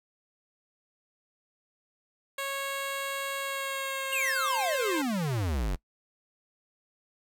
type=tone with pitch glide; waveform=10% pulse; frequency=550 to 526.7 Hz; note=C#5 to C5; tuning=-14 to +11 cents; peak=-23 dBFS; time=2.38-5.02 s; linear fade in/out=5 ms; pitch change=-75 cents; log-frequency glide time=3.4-4.69 s
type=exponential sweep; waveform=square; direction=down; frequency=2893 to 41.55 Hz; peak=-28 dBFS; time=4.12-5.76 s; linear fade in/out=10 ms
effects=noise-tail reverb RT60 0.1 s tail -22 dB re dry